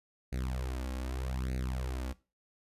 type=tone with flanger; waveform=sawtooth; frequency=64 Hz; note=C2; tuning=38 cents flat; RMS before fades=-36 dBFS; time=0.32-2.13 s; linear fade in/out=10 ms; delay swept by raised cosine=0.46 to 3.66 ms; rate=0.82 Hz; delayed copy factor=+0.9; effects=noise-tail reverb RT60 0.3 s tail -18 dB re dry + resampled to 32000 Hz

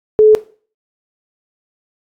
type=tone; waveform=sine; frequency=430 Hz; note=A4; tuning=40 cents flat; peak=-4 dBFS; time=0.19-0.35 s; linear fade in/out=0 ms; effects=noise-tail reverb RT60 0.4 s tail -17 dB re dry + AAC 64 kbps

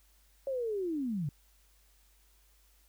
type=linear sweep; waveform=sine; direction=down; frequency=554.4 to 132.9 Hz; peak=-31 dBFS; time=0.47-1.29 s; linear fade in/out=2 ms; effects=added 50 Hz sine -64 dBFS peak until 2.88 s + white hiss -68 dBFS RMS until 2.88 s

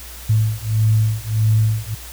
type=beating tone pair; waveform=sine; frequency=108.5 / 110.1 Hz; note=A2 / A2; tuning=-24 / +2 cents; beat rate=1.6 Hz; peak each=-17 dBFS; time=0.29-1.95 s; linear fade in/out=10 ms; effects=added 60 Hz sine -36 dBFS peak until 2.12 s + white hiss -37 dBFS RMS until 2.12 s

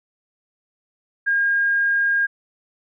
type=tone; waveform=sine; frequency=1619 Hz; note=G#6; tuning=45 cents flat; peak=-16 dBFS; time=1.26-2.27 s; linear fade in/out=20 ms; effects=none

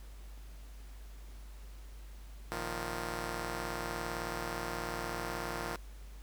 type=chord; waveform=5% pulse; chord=Bb suspended fourth; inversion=none; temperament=just; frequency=116.54 / 155.39 / 174.81 Hz; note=Bb2 / Eb3 / F3; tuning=0 / -2 / +2 cents; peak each=-31 dBFS; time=2.52-5.76 s; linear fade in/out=0 ms; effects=added 50 Hz sine -46 dBFS peak until 6.22 s + pink hiss -60 dBFS RMS until 6.22 s

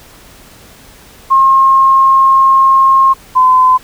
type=tone pair in turn; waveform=sine; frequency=1072 / 1022.4 Hz; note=C6 / C6; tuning=+42 / -40 cents; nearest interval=minor second; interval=82 cents; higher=first; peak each=-4 dBFS; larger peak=neither; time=1.3-3.14 / 3.35-3.78 s; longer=first; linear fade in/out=20 ms; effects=pink hiss -39 dBFS RMS until 3.83 s

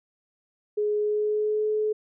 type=tone with pitch glide; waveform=sine; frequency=419.2 to 428 Hz; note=G#4 to A4; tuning=+16 to -48 cents; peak=-22 dBFS; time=0.77-1.93 s; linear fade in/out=10 ms; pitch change=+36 cents; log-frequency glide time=0.98-1.68 s; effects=none

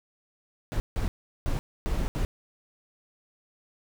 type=noise bursts at uneven times; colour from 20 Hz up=brown; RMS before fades=-27 dBFS; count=5; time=0.72-0.8 / 0.96-1.08 / 1.46-1.59 / 1.86-2.08 / 2.15-2.25 s; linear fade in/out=0 ms; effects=none

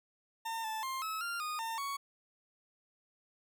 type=tone with pitch steps; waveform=40% pulse; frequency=907 / 878 / 1057 / 1293 / 1392 / 1232 / 906 / 1116 Hz; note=A#5 / A5 / C6 / E6 / F6 / D#6 / A#5 / C#6; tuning=-48 / -4 / +17 / -34 / -6 / -17 / -50 / +11 cents; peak=-35 dBFS; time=0.45-1.97 s; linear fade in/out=10 ms; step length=190 ms; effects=none

